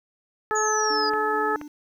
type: harmonic tone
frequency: 430 Hz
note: A4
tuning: 40 cents flat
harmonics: 1 / 2 / 3 / 4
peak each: -26 / -27 / -26 / -29 dBFS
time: 0.51-1.56 s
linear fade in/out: 0 ms
type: exponential sweep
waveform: sine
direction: down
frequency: 6820 to 4854 Hz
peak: -26 dBFS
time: 0.55-1.1 s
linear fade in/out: 10 ms
type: tone with tremolo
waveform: triangle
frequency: 296.3 Hz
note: D4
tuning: 15 cents sharp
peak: -31 dBFS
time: 0.9-1.68 s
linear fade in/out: 5 ms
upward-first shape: square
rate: 2.3 Hz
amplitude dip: 30%
type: clicks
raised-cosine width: 0.5 ms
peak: -21 dBFS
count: 2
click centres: 1.136 / 1.614 s
effects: 9-bit